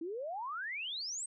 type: exponential sweep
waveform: sine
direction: up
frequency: 313.5 to 8510 Hz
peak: -37 dBFS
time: 0.01-1.26 s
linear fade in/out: 5 ms
effects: none